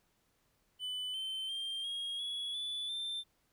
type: tone with pitch steps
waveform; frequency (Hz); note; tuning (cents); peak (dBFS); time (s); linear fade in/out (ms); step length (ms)
triangle; 3000 / 3088 / 3178 / 3272 / 3367 / 3466 / 3568; F#7 / G7 / G7 / G#7 / G#7 / A7 / A7; +23 / -27 / +23 / -26 / +23 / -27 / +23; -35; 0.79-3.24; 50; 350
effects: pink hiss -75 dBFS RMS until 3.52 s